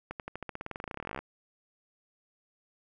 accelerating click train, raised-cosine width 0.5 ms, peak -22 dBFS, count 28, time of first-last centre 0.11-1.19 s, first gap 88 ms, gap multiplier 0.93, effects none

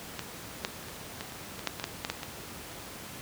clicks, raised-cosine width 0.2 ms, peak -16 / -11 / -26 / -19 / -28 / -22 / -10 / -18 / -13 / -13 / -12 / -19 dBFS, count 12, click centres 0.193 / 0.649 / 0.885 / 1.209 / 1.322 / 1.593 / 1.673 / 1.798 / 1.841 / 2.049 / 2.1 / 2.232 s, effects pink hiss -43 dBFS RMS until 3.21 s + high-pass 80 Hz 12 dB/octave

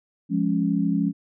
sine chord, Db major, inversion first, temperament equal, 174.61 / 207.7 / 277.2 Hz, F3 / Ab3 / Db4, 0 / 0 / 0 cents, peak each -24 dBFS, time 0.29-1.13 s, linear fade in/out 50 ms, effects none

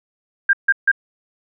sine tone bursts, 1598 Hz, G6, 33 cents sharp, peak -10 dBFS, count 3, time 0.49-0.916 s, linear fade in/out 5 ms, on 42 ms, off 150 ms, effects none

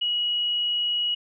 sine tone, 2910 Hz, F#7, 29 cents flat, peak -22 dBFS, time 0.01-1.15 s, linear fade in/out 10 ms, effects none

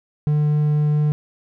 triangle tone, 149.6 Hz, D3, 32 cents sharp, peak -13 dBFS, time 0.27-1.12 s, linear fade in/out 0 ms, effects none

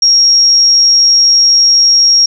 sine tone, 5588 Hz, F8, in tune, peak -4 dBFS, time 0.02-2.26 s, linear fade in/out 5 ms, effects none

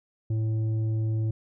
triangle tone with tanh clipping, 110.2 Hz, A2, 3 cents sharp, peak -25 dBFS, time 0.3-1.31 s, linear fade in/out 5 ms, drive 11 dB, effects none

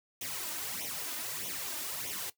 white noise with flanger, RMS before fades -38 dBFS, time 0.21-2.3 s, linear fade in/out 5 ms, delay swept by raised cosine 0.32 to 3.32 ms, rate 1.6 Hz, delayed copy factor +0.75, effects noise-tail reverb RT60 0.1 s tail -17 dB re dry + high-pass 100 Hz 12 dB/octave

